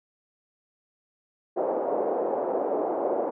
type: band-pass noise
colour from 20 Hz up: pink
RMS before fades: -27 dBFS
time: 1.56-3.31 s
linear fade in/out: 20 ms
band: 380 to 720 Hz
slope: 24 dB/octave
effects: none